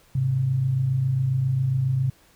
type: tone pair together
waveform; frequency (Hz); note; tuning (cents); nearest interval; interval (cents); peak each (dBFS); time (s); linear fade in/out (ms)
sine; 105.24 / 132.6; G#2 / C3; +23 / +23; major third; 400; -29 / -20; 0.15-2.1; 5
effects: pink hiss -57 dBFS RMS until 2.35 s